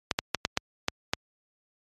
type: clicks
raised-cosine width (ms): 0.2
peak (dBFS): -6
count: 7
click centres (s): 0.112 / 0.189 / 0.347 / 0.451 / 0.574 / 0.884 / 1.135
effects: high-pass 60 Hz 12 dB/octave + MP3 64 kbps